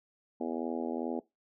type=harmonic tone; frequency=82.41 Hz; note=E2; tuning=in tune; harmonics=3 / 4 / 5 / 6 / 7 / 8 / 9 / 10; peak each=-36 / -38 / -40 / -42 / -43 / -44 / -45 / -46 dBFS; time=0.4-1.2 s; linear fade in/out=10 ms; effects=noise-tail reverb RT60 0.2 s tail -21 dB re dry